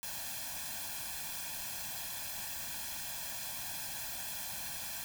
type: noise with comb filter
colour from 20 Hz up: white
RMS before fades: -41 dBFS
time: 0.03-5.04 s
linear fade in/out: 0 ms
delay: 1.2 ms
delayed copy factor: +0.85
effects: none